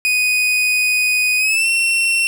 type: tone with pitch glide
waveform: 40% pulse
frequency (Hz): 2489 to 2714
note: D#7 to E7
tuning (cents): 0 to +50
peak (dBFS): -13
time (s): 0.05-2.27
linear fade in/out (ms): 0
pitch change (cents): +150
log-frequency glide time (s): 1.38-1.68
effects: none